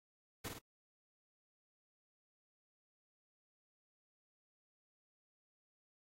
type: noise with echo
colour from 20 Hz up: pink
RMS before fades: -44 dBFS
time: 0.44-0.49 s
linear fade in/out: 10 ms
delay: 50 ms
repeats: 2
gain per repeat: -4 dB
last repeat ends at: 0.59 s
effects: AAC 48 kbps